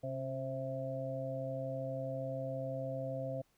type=harmonic tone with a mistuned harmonic; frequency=132.4 Hz; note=C3; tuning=21 cents sharp; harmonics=1 / 2 / 4 / 5; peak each=-41 / -46 / -40 / -42 dBFS; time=0.03-3.42 s; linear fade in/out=10 ms; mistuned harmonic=2; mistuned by=+33 cents; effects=pink hiss -74 dBFS RMS until 3.57 s